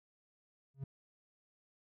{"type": "tone with exponential growth", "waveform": "triangle", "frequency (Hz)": 136.4, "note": "C#3", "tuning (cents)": -28, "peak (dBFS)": -33, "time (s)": [0.74, 0.84], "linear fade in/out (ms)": 5, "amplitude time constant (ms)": 21, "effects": []}